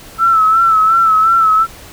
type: tone with vibrato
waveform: sine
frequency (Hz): 1318.5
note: E6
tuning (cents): 0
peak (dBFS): -7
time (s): 0.18-1.67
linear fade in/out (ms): 50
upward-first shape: sine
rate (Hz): 2.8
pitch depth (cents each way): 52
effects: pink hiss -36 dBFS RMS until 1.92 s